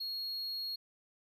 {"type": "tone", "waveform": "triangle", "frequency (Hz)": 4300, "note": "C8", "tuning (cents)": 47, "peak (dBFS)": -35, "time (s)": [0, 0.76], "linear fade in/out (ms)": 10, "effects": []}